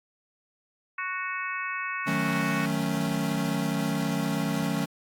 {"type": "harmonic tone", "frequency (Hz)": 370, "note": "F#4", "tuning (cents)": 0, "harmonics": [3, 4, 5, 6, 7], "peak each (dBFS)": [-34, -35, -36, -37, -37], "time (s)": [0.98, 2.66], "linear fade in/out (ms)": 5}
{"type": "chord", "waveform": "square", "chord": "D# half-diminished seventh", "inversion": "none", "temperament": "equal", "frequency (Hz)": [155.56, 185, 220, 277.2], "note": ["D#3", "F#3", "A3", "C#4"], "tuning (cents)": [0, 0, 0, 0], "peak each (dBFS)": -32, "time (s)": [2.06, 4.86], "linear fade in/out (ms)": 20}
{"effects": ["AAC 64 kbps"]}